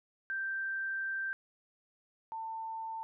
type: tone pair in turn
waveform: sine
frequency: 1568 / 894.9 Hz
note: G6 / A5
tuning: 0 / +29 cents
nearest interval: minor seventh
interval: 971 cents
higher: first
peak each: -33 / -37 dBFS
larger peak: first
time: 0.3-1.33 / 2.32-3.03 s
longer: first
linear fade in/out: 0 ms
effects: none